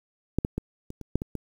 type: clicks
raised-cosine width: 3 ms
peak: -10 / -12 / -15 / -24 / -26 / -10 / -18 / -19 dBFS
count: 8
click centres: 0.386 / 0.449 / 0.58 / 0.904 / 1.013 / 1.156 / 1.219 / 1.353 s
effects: 8-bit